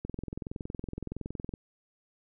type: click train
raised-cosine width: 3 ms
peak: -23 dBFS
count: 33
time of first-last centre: 0.05-1.538 s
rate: 21.5 Hz
effects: none